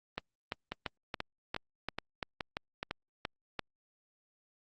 two click trains, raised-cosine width 0.3 ms, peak -19 / -18 dBFS, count 6 / 11, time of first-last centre 0.72-2.83 / 0.18-3.593 s, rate 2.37 / 2.93 Hz, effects Opus 32 kbps

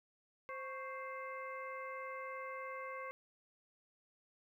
harmonic tone with a mistuned harmonic, 523.3 Hz, C5, in tune, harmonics 1 / 2 / 3 / 4 / 5, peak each -47 / -46 / -54 / -49 / -61 dBFS, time 0.49-3.11 s, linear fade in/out 0 ms, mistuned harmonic 2, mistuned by +97 cents, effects 13-bit

